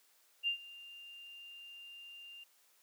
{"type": "tone with ADSR envelope", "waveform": "sine", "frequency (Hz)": 2794, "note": "F7", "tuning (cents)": 0, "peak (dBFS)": -29, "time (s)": [0.43, 2.44], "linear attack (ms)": 43, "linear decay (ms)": 97, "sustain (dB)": -20, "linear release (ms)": 8, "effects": ["white hiss -69 dBFS RMS until 2.82 s", "high-pass 400 Hz 12 dB/octave"]}